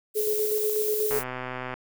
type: noise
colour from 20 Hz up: violet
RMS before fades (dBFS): -30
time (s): 0.14-1.24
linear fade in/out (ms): 50
type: tone with tremolo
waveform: sine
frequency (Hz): 426.8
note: G#4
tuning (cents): +47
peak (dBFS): -23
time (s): 0.15-1.2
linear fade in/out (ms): 20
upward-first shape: square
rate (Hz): 8.2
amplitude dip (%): 35
type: click train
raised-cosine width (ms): 0.5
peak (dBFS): -18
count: 81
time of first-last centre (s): 1.11-1.74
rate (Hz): 127
effects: none